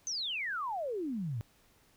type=exponential sweep; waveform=sine; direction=down; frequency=6350 to 103.83 Hz; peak=-33 dBFS; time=0.07-1.41 s; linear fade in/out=0 ms; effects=pink hiss -66 dBFS RMS until 1.96 s